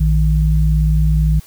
sine tone pair together, 57.97 / 155.56 Hz, A#1 / D#3, -9 / 0 cents, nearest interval octave + perfect fourth, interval 1709 cents, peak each -12 / -15 dBFS, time 0-1.4 s, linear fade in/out 10 ms, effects white hiss -45 dBFS RMS until 1.46 s

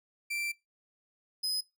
40% pulse tone pair in turn, 2349 / 5041 Hz, D7 / D#8, 0 / +22 cents, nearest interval octave + minor second, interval 1322 cents, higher second, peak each -32 / -29 dBFS, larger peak second, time 0.3-0.52 / 1.43-1.61 s, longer first, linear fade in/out 10 ms, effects noise-tail reverb RT60 0.2 s tail -19 dB re dry

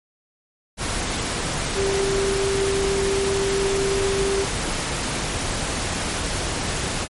sine tone in noise, 392 Hz, G4, in tune, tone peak -20 dBFS, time 1.74-4.47 s, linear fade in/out 50 ms, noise pink, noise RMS -25 dBFS, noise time 0.77-7.08 s, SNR +2 dB, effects MP3 48 kbps

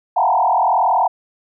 sine tone with frequency modulation, 830.6 Hz, G#5, in tune, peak -12 dBFS, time 0.16-1.08 s, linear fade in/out 10 ms, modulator 41 Hz, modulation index 3.4, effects none

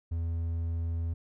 triangle tone, 83.3 Hz, E2, 19 cents sharp, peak -27 dBFS, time 0.11-1.14 s, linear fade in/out 10 ms, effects none

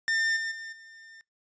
45% pulse tone with level steps, 1803 Hz, A6, 42 cents sharp, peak -24 / -30 / -38 / -48 dBFS, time 0.08-1.21 s, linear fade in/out 0 ms, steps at 0.36 / 0.51 / 0.72 s, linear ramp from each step 10 ms, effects noise-tail reverb RT60 0.2 s tail -26 dB re dry + resampled to 16000 Hz

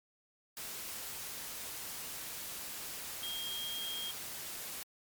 sine tone in noise, 3234 Hz, G#7, 47 cents flat, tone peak -38 dBFS, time 3.23-4.11 s, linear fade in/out 0 ms, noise white, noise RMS -43 dBFS, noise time 0.57-4.83 s, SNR +2 dB, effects MP3 96 kbps

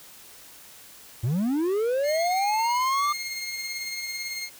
triangle linear sweep, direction up, 103.83 to 1198 Hz, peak -20 dBFS, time 1.23-3.13 s, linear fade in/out 10 ms
20% pulse tone with tremolo, 2137 Hz, C7, 36 cents sharp, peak -24 dBFS, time 2.03-4.5 s, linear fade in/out 50 ms, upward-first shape sine, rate 18 Hz, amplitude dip 35%
effects white hiss -48 dBFS RMS until 4.59 s

